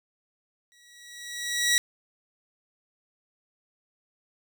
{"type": "tone with exponential growth", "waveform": "15% pulse", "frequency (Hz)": 1924, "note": "B6", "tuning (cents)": -46, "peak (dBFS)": -12, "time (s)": [0.72, 1.78], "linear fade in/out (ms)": 0, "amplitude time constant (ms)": 230, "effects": []}